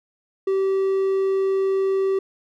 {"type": "tone", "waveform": "triangle", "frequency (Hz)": 386.2, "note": "G4", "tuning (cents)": -26, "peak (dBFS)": -16, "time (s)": [0.47, 2.19], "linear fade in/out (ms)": 5, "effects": []}